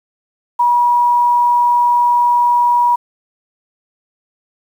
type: tone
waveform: sine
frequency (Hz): 964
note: B5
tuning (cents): -42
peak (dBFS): -9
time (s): 0.59-2.96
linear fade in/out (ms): 10
effects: 7-bit